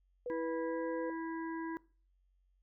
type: tone with pitch glide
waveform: sine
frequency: 490 to 498 Hz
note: B4 to B4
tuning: -14 to +14 cents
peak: -36 dBFS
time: 0.26-1.1 s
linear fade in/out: 2 ms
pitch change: +28 cents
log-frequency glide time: 0.64-0.77 s
type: harmonic tone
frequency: 327.3 Hz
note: E4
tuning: 12 cents flat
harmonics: 1 / 3 / 5 / 6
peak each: -38 / -45 / -49 / -54 dBFS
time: 0.3-1.77 s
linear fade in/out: 0 ms
effects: noise-tail reverb RT60 0.4 s tail -21 dB re dry + added 46 Hz sine -69 dBFS peak until 2.62 s